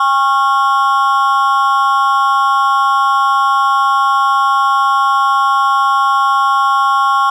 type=tone with amplitude modulation; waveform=triangle; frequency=1094 Hz; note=C#6; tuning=23 cents flat; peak=-3 dBFS; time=0-7.3 s; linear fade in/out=5 ms; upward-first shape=sine; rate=286 Hz; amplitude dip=100%; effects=none